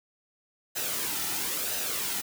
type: noise with flanger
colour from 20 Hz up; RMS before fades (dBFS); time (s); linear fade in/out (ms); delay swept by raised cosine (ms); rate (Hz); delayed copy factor
white; -31; 0.75-2.22; 20; 0.89 to 1.88; 1; -0.5
effects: none